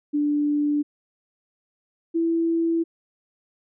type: tone pair in turn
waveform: sine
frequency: 293.7 / 331.7 Hz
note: D4 / E4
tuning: 0 / +11 cents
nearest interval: major second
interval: 211 cents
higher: second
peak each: -19 dBFS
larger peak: neither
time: 0.13-0.83 / 2.14-2.84 s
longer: neither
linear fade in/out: 20 ms
effects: none